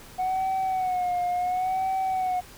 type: tone with vibrato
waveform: sine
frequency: 737 Hz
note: F#5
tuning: 7 cents flat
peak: -21 dBFS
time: 0.18-2.41 s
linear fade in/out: 20 ms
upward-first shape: sine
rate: 0.71 Hz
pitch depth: 61 cents each way
effects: tanh soft clip ceiling -22 dBFS + pink hiss -47 dBFS RMS until 2.57 s